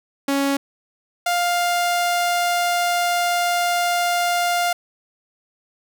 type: tone pair in turn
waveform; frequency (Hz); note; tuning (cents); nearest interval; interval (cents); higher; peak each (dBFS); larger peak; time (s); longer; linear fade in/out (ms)
sawtooth; 277.6 / 701.5; C#4 / F5; +3 / +8; octave + major third; 1605; second; -14; neither; 0.28-0.57 / 1.26-4.73; second; 5
effects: none